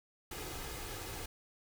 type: noise with comb filter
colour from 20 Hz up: pink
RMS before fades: -43 dBFS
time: 0.31-1.26 s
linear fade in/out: 5 ms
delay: 2.4 ms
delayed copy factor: +0.5
effects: none